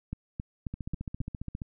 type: two click trains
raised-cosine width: 5 ms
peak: -23 / -21 dBFS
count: 14 / 5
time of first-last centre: 0.74-1.618 / 0.13-1.205 s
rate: 14.8 / 3.72 Hz
effects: none